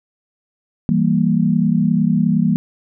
sine chord, E diminished, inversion none, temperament equal, 164.81 / 196 / 233.1 Hz, E3 / G3 / Bb3, 0 / 0 / 0 cents, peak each -17 dBFS, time 0.89-2.56 s, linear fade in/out 0 ms, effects none

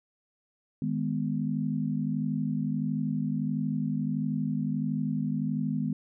sine chord, G# minor, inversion second, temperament just, 155.74 / 207.7 / 249.2 Hz, D#3 / G#3 / B3, +2 / 0 / +16 cents, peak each -31 dBFS, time 0.82-5.93 s, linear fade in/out 2 ms, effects none

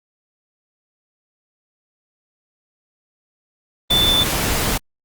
sine tone in noise, 3520 Hz, A7, in tune, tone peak -13 dBFS, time 3.9-4.24 s, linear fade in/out 10 ms, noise pink, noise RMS -20 dBFS, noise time 3.9-4.78 s, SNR +4 dB, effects Opus 24 kbps

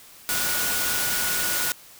sine tone in noise, 1456 Hz, F#6, 28 cents flat, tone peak -31 dBFS, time 0.29-1.72 s, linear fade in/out 0 ms, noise white, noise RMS -25 dBFS, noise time 0.29-1.72 s, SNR -9 dB, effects white hiss -48 dBFS RMS until 1.99 s

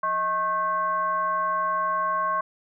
sine tone with frequency modulation, 1088 Hz, C#6, 33 cents flat, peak -22 dBFS, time 0.03-2.41 s, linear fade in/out 5 ms, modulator 456 Hz, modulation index 0.64, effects none

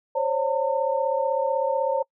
sine tone cluster, 530 / 566 / 907 Hz, C5 / C#5 / A#5, +22 / +36 / -48 cents, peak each -24 / -26 / -26 dBFS, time 0.15-2.03 s, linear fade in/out 10 ms, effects noise-tail reverb RT60 0.1 s tail -26 dB re dry

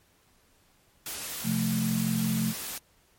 white noise, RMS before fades -36 dBFS, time 1.06-2.78 s, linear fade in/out 2 ms
sine chord, F major, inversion second, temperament equal, 130.81 / 174.61 / 220 Hz, C3 / F3 / A3, 0 / 0 / 0 cents, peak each -32 / -30 / -27 dBFS, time 1.43-2.54 s, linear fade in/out 50 ms
effects pink hiss -64 dBFS RMS until 3.18 s + MP3 64 kbps

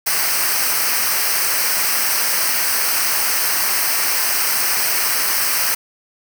white noise with comb filter, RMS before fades -18 dBFS, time 0.06-5.75 s, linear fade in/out 10 ms, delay 0.28 ms, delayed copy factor -0.75, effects none

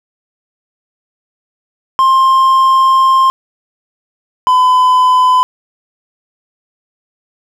triangle tone pair in turn, 1057 / 1010.1 Hz, C6 / B5, +17 / +39 cents, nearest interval minor second, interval 78 cents, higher first, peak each -4 dBFS, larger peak neither, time 1.99-3.3 / 4.47-5.43 s, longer first, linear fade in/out 0 ms, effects none

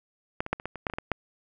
clicks, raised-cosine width 0.5 ms, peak -12 / -20 / -10 / -24 / -17 / -23 / -11 / -22 / -17 / -16 / -10 dBFS, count 11, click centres 0.405 / 0.464 / 0.53 / 0.599 / 0.656 / 0.757 / 0.868 / 0.899 / 0.937 / 0.985 / 1.117 s, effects none

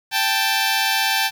10% pulse tone pair together, 784 / 880 Hz, G5 / A5, 0 / 0 cents, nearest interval major second, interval 200 cents, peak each -12 dBFS, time 0.11-1.31 s, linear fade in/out 50 ms, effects 8-bit

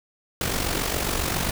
pink noise with amplitude modulation, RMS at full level -23 dBFS, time 0.41-1.51 s, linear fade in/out 2 ms, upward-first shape sine, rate 47.3 Hz, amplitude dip 60%, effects none

